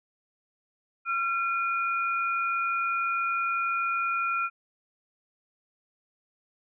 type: tone pair together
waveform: sine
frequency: 1367.7 / 2437 Hz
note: F6 / D#7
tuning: -37 / -37 cents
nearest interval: minor seventh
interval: 1000 cents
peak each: -26 / -31 dBFS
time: 1.05-4.5 s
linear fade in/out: 50 ms
effects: none